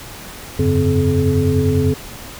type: tone cluster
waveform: sine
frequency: 88.1 / 98.2 / 141.2 / 257.8 / 427.7 Hz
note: F2 / G2 / C#3 / C4 / A4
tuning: +16 / +4 / +32 / -26 / -49 cents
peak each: -19 dBFS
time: 0.59-1.94 s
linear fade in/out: 5 ms
effects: pink hiss -34 dBFS RMS until 2.39 s